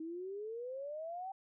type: exponential sweep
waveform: sine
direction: up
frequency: 314.6 to 784 Hz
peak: -40 dBFS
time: 0-1.32 s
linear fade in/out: 5 ms
effects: none